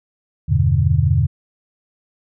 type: chord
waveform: sine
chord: E minor seventh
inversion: none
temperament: equal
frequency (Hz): 82.41 / 98 / 123.47 / 146.83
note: E2 / G2 / B2 / D3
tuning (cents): 0 / 0 / 0 / 0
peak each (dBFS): -18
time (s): 0.48-1.27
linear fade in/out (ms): 20
effects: none